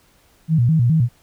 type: tone with vibrato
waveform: sine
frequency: 138.59 Hz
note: C#3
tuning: in tune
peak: -12 dBFS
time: 0.48-1.09 s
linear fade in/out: 50 ms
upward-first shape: square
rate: 4.8 Hz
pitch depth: 250 cents each way
effects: pink hiss -56 dBFS RMS until 1.22 s